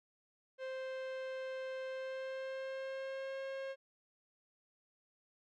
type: tone with pitch glide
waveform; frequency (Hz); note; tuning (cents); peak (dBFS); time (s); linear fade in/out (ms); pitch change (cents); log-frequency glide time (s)
45% pulse; 523.3 to 538.3; C5 to C5; 0 to +49; -40; 0.58-3.76; 50; +49; 1.87-3.41
effects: low-pass 3000 Hz 12 dB/octave